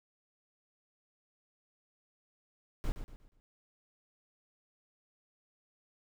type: noise with echo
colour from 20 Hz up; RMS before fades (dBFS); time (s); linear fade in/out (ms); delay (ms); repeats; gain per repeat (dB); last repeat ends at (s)
brown; -32; 2.84-2.92; 0; 120; 4; -9; 3.4
effects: none